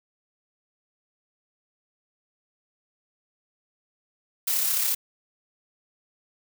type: noise with amplitude modulation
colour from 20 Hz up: blue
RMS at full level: -23 dBFS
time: 4.47-4.95 s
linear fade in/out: 10 ms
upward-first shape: sine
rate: 34.2 Hz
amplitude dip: 35%
effects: none